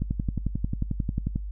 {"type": "click train", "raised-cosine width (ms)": 5, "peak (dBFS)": -14, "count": 16, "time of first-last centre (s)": [0.02, 1.359], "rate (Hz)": 11.2, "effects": ["noise-tail reverb RT60 0.2 s tail -26 dB re dry", "added 50 Hz sine -31 dBFS peak until 1.51 s"]}